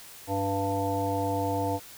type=harmonic tone with a mistuned harmonic; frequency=98.5 Hz; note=G2; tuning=9 cents sharp; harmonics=1 / 3 / 5 / 7 / 9; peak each=-32 / -32 / -32 / -32 / -32 dBFS; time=0.27-1.8 s; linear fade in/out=50 ms; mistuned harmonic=3; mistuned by=-20 cents; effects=white hiss -47 dBFS RMS until 1.97 s